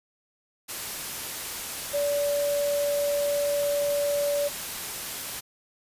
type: tone in noise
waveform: sine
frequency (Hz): 576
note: D5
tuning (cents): -34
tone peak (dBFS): -23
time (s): 1.93-4.49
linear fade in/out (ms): 20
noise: white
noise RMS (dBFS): -34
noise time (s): 0.68-5.41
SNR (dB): +8
effects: resampled to 32000 Hz